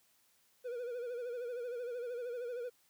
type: tone with vibrato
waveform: triangle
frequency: 485.2 Hz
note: B4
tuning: 31 cents flat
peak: -36 dBFS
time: 0.64-2.7 s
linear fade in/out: 20 ms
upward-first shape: sine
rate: 13 Hz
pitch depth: 70 cents each way
effects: white hiss -71 dBFS RMS until 2.89 s + high-pass 60 Hz 12 dB/octave